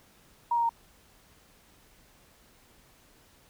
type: tone with pitch steps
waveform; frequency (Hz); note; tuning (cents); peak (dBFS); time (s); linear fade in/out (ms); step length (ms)
sine; 946 / 936.2 / 926.5; A#5 / A#5 / A#5; +25 / +7 / -11; -23; 0.51-0.693; 5; 61
effects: pink hiss -60 dBFS RMS until 3.49 s